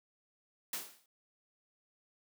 white noise with exponential decay, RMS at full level -35 dBFS, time 0.73-1.06 s, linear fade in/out 2 ms, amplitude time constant 70 ms, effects high-pass 200 Hz 12 dB/octave

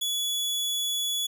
sawtooth tone, 3400 Hz, G#7, 40 cents sharp, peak -23 dBFS, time 0.01-1.27 s, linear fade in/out 10 ms, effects none

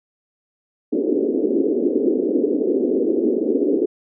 white band-pass noise, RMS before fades -19 dBFS, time 0.92-3.86 s, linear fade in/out 10 ms, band 250 to 450 Hz, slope 48 dB/octave, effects none

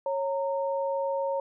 sine tone pair together, 550 / 921.8 Hz, C#5 / A#5, -14 / -20 cents, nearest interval major sixth, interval 894 cents, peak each -27 / -32 dBFS, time 0.06-1.4 s, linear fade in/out 2 ms, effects none

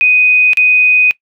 sine tone with dropouts, 2496 Hz, D#7, 5 cents sharp, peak -6 dBFS, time 0.01-1.11 s, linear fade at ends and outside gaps 0 ms, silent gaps 0.533-0.572 s, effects noise-tail reverb RT60 0.1 s tail -21 dB re dry

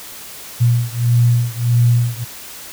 sine beating tone pair, 118.9 / 120.5 Hz, A#2 / B2, +35 / -42 cents, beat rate 1.6 Hz, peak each -14 / -15 dBFS, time 0.6-2.25 s, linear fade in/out 20 ms, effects white hiss -34 dBFS RMS until 2.72 s

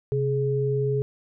sine tone pair together, 132.3 / 420 Hz, C3 / G#4, +20 / +19 cents, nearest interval octave + minor sixth, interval 1999 cents, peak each -24 dBFS, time 0.12-1.02 s, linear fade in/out 0 ms, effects none

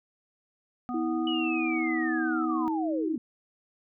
harmonic tone, 246.9 Hz, B3, in tune, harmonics 1 / 3 / 5, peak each -32 / -37 / -39 dBFS, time 0.89-2.68 s, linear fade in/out 0 ms
sine tone with pitch glide, 323.8 to 317.9 Hz, E4 to D#4, -31 to +37 cents, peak -27 dBFS, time 0.94-3.16 s, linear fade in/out 5 ms, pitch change -32 cents, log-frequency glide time 1.66-3.04 s
sine linear sweep, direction down, 2960 to 220 Hz, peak -31 dBFS, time 1.27-3.18 s, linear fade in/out 2 ms
effects none

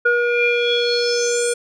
square tone with low-pass filter sweep, 479 Hz, A#4, 47 cents sharp, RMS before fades -18 dBFS, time 0.05-1.54 s, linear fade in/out 10 ms, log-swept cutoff 1500 to 8900 Hz, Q 6.7, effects none

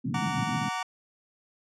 pink band-pass noise, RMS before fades -31 dBFS, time 0.04-0.69 s, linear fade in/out 10 ms, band 120 to 280 Hz, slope 48 dB/octave
sawtooth chord, Gb augmented, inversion none, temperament just, 740 / 925 / 1156.2 Hz, Gb5 / Bb5 / D6, 0 / -14 / -27 cents, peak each -30 dBFS, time 0.14-0.83 s, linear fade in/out 5 ms
effects low-pass 6000 Hz 12 dB/octave

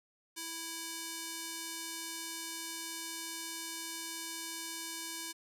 square tone with band-pass filter, 329.6 Hz, E4, in tune, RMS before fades -42 dBFS, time 0.36-5.33 s, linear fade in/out 20 ms, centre 8200 Hz, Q 0.72, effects none

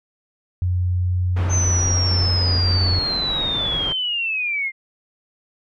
sine tone, 90.1 Hz, F#2, 45 cents flat, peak -17 dBFS, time 0.62-2.99 s, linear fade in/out 0 ms
pink low-pass noise, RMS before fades -29 dBFS, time 1.36-3.93 s, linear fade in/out 10 ms, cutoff 1900 Hz, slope 12 dB/octave
sine linear sweep, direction down, 6240 to 2093 Hz, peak -20 dBFS, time 1.49-4.72 s, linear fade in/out 50 ms
effects none

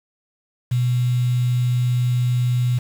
sine tone with quantisation, 123.47 Hz, B2, in tune, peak -16 dBFS, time 0.71-2.79 s, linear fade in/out 10 ms, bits 6, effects none

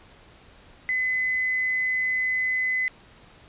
sine tone, 2025 Hz, B6, 43 cents sharp, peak -22 dBFS, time 0.89-2.88 s, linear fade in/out 0 ms, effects pink hiss -52 dBFS RMS until 3.48 s + resampled to 8000 Hz

